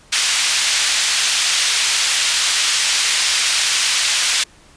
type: band-pass noise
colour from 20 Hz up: pink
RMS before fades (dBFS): -17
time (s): 0.12-4.44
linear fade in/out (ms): 10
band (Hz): 2500 to 8100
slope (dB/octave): 12
effects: pink hiss -48 dBFS RMS until 4.76 s + resampled to 22050 Hz